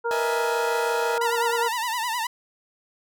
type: harmonic tone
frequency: 468 Hz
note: A#4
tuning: 7 cents sharp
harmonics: 1 / 2 / 3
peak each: -25 / -28 / -30 dBFS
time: 0.04-1.69 s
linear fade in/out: 20 ms
type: chord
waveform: sawtooth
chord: E major seventh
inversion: second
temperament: equal with one note detuned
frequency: 493.9 / 622.3 / 659.3 / 839.3 Hz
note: B4 / D#5 / E5 / G#5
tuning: 0 / 0 / 0 / +18 cents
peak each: -31 / -30 / -29 / -27 dBFS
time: 0.11-1.18 s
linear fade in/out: 0 ms
type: tone with vibrato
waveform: sawtooth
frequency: 940 Hz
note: A#5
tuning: 14 cents sharp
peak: -21 dBFS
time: 1.21-2.27 s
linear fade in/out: 5 ms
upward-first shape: sine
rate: 9.7 Hz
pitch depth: 110 cents each way
effects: none